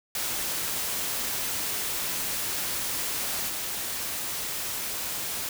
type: noise with level steps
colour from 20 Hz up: white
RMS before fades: -30 / -32 dBFS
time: 0.15-5.49 s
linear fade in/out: 2 ms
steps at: 3.48 s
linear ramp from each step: 10 ms
effects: none